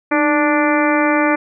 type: harmonic tone with a mistuned harmonic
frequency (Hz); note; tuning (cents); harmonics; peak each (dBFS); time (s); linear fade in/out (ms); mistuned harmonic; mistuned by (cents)
293.7; D4; 0; 1 / 2 / 3 / 4 / 5 / 6 / 7 / 8; -16 / -19 / -21 / -22 / -23 / -24 / -24 / -25; 0.11-1.36; 10; 1; +64
effects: none